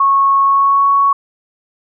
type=tone with pitch glide; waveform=sine; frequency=1100 to 1114.1 Hz; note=C#6 to C#6; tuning=-14 to +8 cents; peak=-8 dBFS; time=0-1.13 s; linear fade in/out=5 ms; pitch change=+22 cents; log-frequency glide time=0.43-0.89 s; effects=none